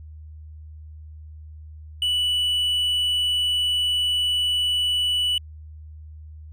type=tone; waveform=triangle; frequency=2960 Hz; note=F#7; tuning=in tune; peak=-18 dBFS; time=2.02-5.38 s; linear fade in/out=2 ms; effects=added 77 Hz sine -38 dBFS peak until 6.52 s